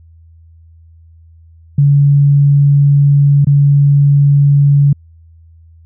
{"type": "tone with dropouts", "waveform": "sine", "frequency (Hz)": 142.2, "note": "C#3", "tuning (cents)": 45, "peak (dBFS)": -5, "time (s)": [1.78, 4.93], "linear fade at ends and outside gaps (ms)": 5, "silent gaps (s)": [3.447, 3.469], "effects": ["added 82 Hz sine -39 dBFS peak until 5.85 s"]}